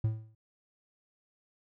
triangle tone with exponential decay, 110 Hz, A2, in tune, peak -21 dBFS, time 0.04-0.35 s, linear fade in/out 5 ms, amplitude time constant 67 ms, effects none

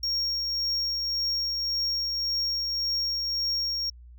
triangle tone with tremolo, 5560 Hz, F8, 9 cents flat, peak -23 dBFS, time 0.03-3.9 s, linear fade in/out 5 ms, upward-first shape triangle, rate 1.8 Hz, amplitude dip 30%, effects added 60 Hz sine -45 dBFS peak until 4.18 s

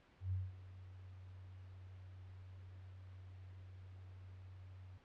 sine tone with ADSR envelope, 93.1 Hz, F#2, 11 cents sharp, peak -35 dBFS, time 0.2-4.98 s, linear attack 120 ms, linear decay 200 ms, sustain -17 dB, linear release 12 ms, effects pink hiss -68 dBFS RMS until 5.04 s + low-pass 3000 Hz 12 dB/octave

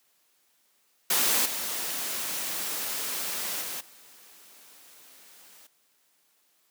white noise with level steps, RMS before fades -24 / -32 / -35 / -53 dBFS, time 1.1-5.67 s, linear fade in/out 5 ms, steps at 1.45 / 3.61 / 3.8 s, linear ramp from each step 10 ms, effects white hiss -68 dBFS RMS until 6.7 s + high-pass 200 Hz 12 dB/octave

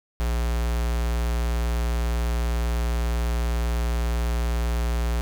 square tone with notch filter, 59 Hz, A#1, 22 cents sharp, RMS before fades -24 dBFS, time 0.2-5.21 s, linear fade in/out 0 ms, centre 240 Hz, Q 1.3, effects 8-bit

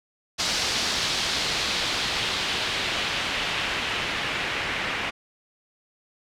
white noise with low-pass filter sweep, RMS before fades -27 dBFS, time 0.38-5.11 s, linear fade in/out 20 ms, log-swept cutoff 4900 to 2300 Hz, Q 1.5, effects none

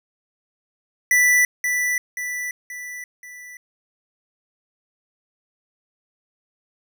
square tone with echo, 1975.5 Hz, B6, in tune, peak -14 dBFS, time 1.11-1.45 s, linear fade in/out 2 ms, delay 530 ms, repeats 4, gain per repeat -6 dB, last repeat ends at 3.57 s, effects none

